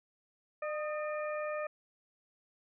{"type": "harmonic tone with a mistuned harmonic", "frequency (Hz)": 603, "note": "D5", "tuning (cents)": 46, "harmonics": [1, 2, 3, 4], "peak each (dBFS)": [-35, -41, -45, -47], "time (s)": [0.62, 1.67], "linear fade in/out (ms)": 5, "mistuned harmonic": 2, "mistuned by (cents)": 47, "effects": []}